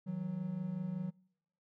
triangle tone pair together, 159.74 / 185 Hz, D#3 / F#3, +46 / 0 cents, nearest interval minor third, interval 254 cents, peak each -39 / -35 dBFS, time 0.06-1.11 s, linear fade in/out 20 ms, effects noise-tail reverb RT60 0.8 s tail -26 dB re dry

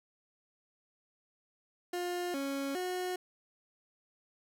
30% pulse tone with pitch steps, 354.4 / 276.1 / 364.1 Hz, F4 / C#4 / F#4, +25 / -7 / -28 cents, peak -31 dBFS, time 1.93-3.16 s, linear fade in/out 5 ms, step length 410 ms, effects none

